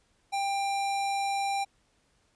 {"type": "tone", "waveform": "square", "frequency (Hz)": 793, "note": "G5", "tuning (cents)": 20, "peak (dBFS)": -28, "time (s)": [0.32, 1.65], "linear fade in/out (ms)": 20, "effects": ["pink hiss -69 dBFS RMS until 2.35 s", "resampled to 22050 Hz"]}